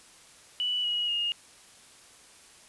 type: tone with pitch steps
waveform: sine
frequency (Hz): 2960 / 2904 / 2849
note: F#7 / F#7 / F7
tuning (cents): 0 / -33 / +34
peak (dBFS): -26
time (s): 0.6-1.32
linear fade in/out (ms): 0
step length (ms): 240
effects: white hiss -54 dBFS RMS until 2.68 s + resampled to 24000 Hz